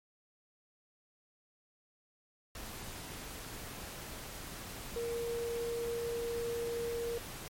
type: tone in noise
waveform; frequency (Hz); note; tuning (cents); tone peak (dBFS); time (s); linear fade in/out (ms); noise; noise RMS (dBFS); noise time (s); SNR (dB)
sine; 468.6; A#4; +9; -34; 4.96-7.18; 2; pink; -45; 2.55-7.48; +8
effects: MP3 64 kbps